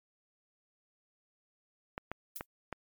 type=clicks; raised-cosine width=0.5 ms; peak=-22 dBFS; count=4; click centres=1.979 / 2.116 / 2.409 / 2.727 s
type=noise with exponential decay; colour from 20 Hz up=violet; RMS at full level=-36 dBFS; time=2.36-2.46 s; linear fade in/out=0 ms; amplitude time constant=20 ms
effects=MP3 96 kbps